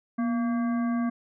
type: harmonic tone with a mistuned harmonic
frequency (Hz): 228.7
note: A#3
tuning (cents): -33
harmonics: 1 / 3 / 5 / 7 / 9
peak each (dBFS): -24 / -37 / -38 / -43 / -49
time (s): 0.18-1.1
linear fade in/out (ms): 10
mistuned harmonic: 1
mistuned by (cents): +78
effects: none